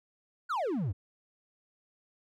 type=exponential sweep; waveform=triangle; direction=down; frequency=1532 to 83.4 Hz; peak=-27 dBFS; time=0.49-0.93 s; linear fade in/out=20 ms; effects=none